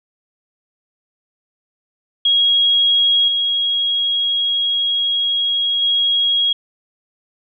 sine tone with level steps, 3296 Hz, G#7, 14 cents flat, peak -11 / -15 / -13 dBFS, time 2.25-6.53 s, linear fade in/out 5 ms, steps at 3.28 / 5.82 s, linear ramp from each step 2 ms, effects none

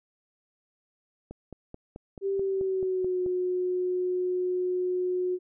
click train, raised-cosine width 2 ms, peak -27 dBFS, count 10, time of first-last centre 1.31-3.262 s, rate 4.61 Hz
sine tone with pitch glide, 392 to 363.6 Hz, G4 to F#4, 0 to -30 cents, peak -25 dBFS, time 2.21-5.39 s, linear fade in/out 50 ms, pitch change -130 cents, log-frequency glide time 2.35-3.21 s
effects none

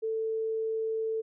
sine tone, 443.9 Hz, A4, 15 cents sharp, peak -28 dBFS, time 0.02-1.22 s, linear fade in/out 20 ms, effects none

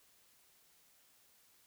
silence, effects white hiss -68 dBFS RMS until 1.66 s

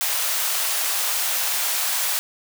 white high-pass noise, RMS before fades -23 dBFS, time 0.01-2.19 s, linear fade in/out 0 ms, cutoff 580 Hz, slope 24 dB/octave, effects none

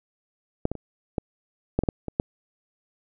clicks, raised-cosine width 2 ms, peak -8 / -15 / -23 / -11 / -7 / -12 / -7 / -17 / -7 dBFS, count 9, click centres 0.654 / 0.716 / 0.753 / 1.182 / 1.79 / 1.836 / 1.888 / 2.083 / 2.199 s, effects none

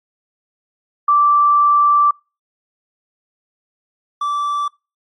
sine / triangle tone pair in turn, 1169 / 1163.6 Hz, D6 / D6, -8 / -16 cents, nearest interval unison, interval 8 cents, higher first, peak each -9 / -15 dBFS, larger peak first, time 1.08-2.11 / 4.21-4.68 s, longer first, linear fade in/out 5 ms, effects noise-tail reverb RT60 0.3 s tail -26 dB re dry + MP3 48 kbps

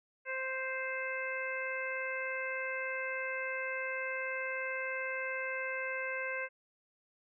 harmonic tone, 523.3 Hz, C5, in tune, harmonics 1 / 2 / 3 / 4 / 5, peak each -40 / -45 / -39 / -40 / -43 dBFS, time 0.25-6.49 s, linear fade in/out 50 ms, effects none

